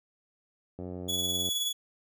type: click train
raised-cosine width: 2 ms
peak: -26 dBFS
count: 64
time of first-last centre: 0.79-1.488 s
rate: 90.3 Hz
type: tone with tremolo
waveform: sawtooth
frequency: 3390 Hz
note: G#7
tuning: 35 cents sharp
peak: -23 dBFS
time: 1.08-1.73 s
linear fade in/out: 20 ms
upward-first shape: triangle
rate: 19 Hz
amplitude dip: 50%
effects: high-pass 60 Hz 12 dB/octave